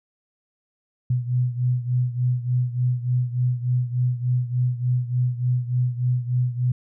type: beating tone pair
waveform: sine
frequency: 123.47 / 126.87 Hz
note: B2 / B2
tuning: 0 / +47 cents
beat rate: 3.4 Hz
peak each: -21 / -25 dBFS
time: 1.1-6.72 s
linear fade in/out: 5 ms
effects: none